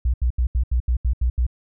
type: tone bursts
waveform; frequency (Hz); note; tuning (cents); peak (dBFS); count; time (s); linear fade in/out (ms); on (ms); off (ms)
sine; 60.9; B1; -24; -16; 9; 0.05-1.466; 5; 88; 78
effects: none